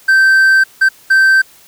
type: tone bursts at uneven times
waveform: triangle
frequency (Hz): 1556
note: G6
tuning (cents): -13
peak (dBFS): -4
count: 3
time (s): 0.08-0.64 / 0.81-0.89 / 1.1-1.42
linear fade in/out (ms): 10
effects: white hiss -44 dBFS RMS until 1.67 s